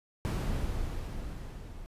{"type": "noise with level ramp", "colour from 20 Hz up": "brown", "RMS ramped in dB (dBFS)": [-28, -45], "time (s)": [0.25, 1.86], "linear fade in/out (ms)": 0, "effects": ["resampled to 32000 Hz"]}